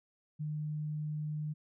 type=tone; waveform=sine; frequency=151.7 Hz; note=D#3; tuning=44 cents flat; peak=-34 dBFS; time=0.39-1.54 s; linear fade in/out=20 ms; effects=none